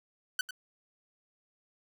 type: tone with echo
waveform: sawtooth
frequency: 1507 Hz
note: F#6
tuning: 31 cents sharp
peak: -24 dBFS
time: 0.39-0.41 s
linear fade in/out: 2 ms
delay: 98 ms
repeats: 1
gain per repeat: -11 dB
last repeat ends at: 0.508 s
effects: none